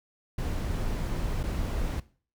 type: noise with dropouts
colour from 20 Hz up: brown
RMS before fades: -30 dBFS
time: 0.38-2 s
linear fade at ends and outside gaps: 5 ms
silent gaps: 1.432-1.436 s
effects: noise-tail reverb RT60 0.4 s tail -18 dB re dry